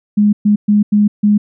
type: tone bursts at uneven times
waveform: sine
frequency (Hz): 207.7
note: G#3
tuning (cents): 0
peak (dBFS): -7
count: 5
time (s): 0.17-0.33 / 0.45-0.56 / 0.68-0.83 / 0.92-1.08 / 1.23-1.38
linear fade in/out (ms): 10
effects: none